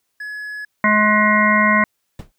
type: tone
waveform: triangle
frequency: 1694 Hz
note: G#6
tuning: 34 cents sharp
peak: -25 dBFS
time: 0.2-0.65 s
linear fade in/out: 5 ms
type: harmonic tone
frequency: 211.8 Hz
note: G#3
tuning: 34 cents sharp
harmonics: 1 / 3 / 5 / 7 / 9 / 10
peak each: -18 / -22 / -17 / -22 / -17 / -20 dBFS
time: 0.84-1.84 s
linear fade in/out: 2 ms
type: noise with exponential decay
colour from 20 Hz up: brown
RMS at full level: -26 dBFS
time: 2.19-2.32 s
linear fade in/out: 2 ms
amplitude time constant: 27 ms
effects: white hiss -71 dBFS RMS until 2.38 s